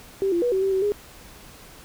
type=tone with pitch steps; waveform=sine; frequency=389.2 / 343.5 / 485.7 / 380.7 / 387.8 / 380.4 / 412 Hz; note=G4 / F4 / B4 / F#4 / G4 / F#4 / G#4; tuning=-12 / -29 / -29 / +49 / -19 / +48 / -14 cents; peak=-19 dBFS; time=0.22-0.92 s; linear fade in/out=0 ms; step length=100 ms; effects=pink hiss -46 dBFS RMS until 1.84 s